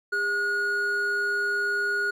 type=tone pair together; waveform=triangle; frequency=405.7 / 1445.8 Hz; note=G#4 / F#6; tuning=-41 / -40 cents; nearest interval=octave + minor seventh; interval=2201 cents; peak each=-31 / -22 dBFS; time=0.12-2.11 s; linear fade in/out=10 ms; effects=none